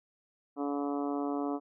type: harmonic tone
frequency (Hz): 143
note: D3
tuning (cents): -46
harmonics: 2 / 3 / 4 / 5 / 6 / 7 / 8 / 9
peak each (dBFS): -32 / -38 / -43 / -39 / -47 / -45 / -45 / -49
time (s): 0.56-1.6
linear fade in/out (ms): 50
effects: none